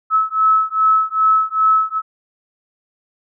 sine beating tone pair, 1296 / 1298.5 Hz, E6 / E6, -30 / -26 cents, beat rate 2.5 Hz, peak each -15 dBFS, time 0.1-2.02 s, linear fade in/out 50 ms, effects none

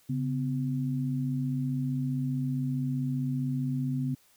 sine tone pair together, 138.59 / 253.9 Hz, C#3 / B3, 0 / +48 cents, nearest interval minor seventh, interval 1048 cents, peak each -29 / -31 dBFS, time 0.09-4.15 s, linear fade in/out 10 ms, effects white hiss -63 dBFS RMS until 4.36 s

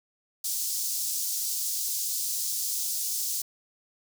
pink high-pass noise, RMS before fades -30 dBFS, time 0.44-3.42 s, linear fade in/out 5 ms, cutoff 5200 Hz, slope 24 dB/octave, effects none

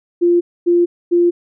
sine tone bursts, 347.5 Hz, F4, 9 cents flat, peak -9 dBFS, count 3, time 0.21-1.31 s, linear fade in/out 20 ms, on 200 ms, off 250 ms, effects none

